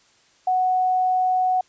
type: tone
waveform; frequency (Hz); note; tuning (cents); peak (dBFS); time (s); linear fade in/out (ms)
sine; 740; F#5; 0; -17; 0.47-1.61; 5
effects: white hiss -58 dBFS RMS until 1.68 s + resampled to 16000 Hz

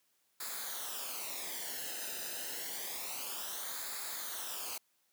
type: noise with flanger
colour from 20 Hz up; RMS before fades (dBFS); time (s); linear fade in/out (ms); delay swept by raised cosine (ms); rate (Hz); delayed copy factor
white; -41; 0.4-4.78; 5; 0.34 to 0.9; 0.28; -0.7
effects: white hiss -75 dBFS RMS until 5.12 s + high-pass 150 Hz 12 dB/octave

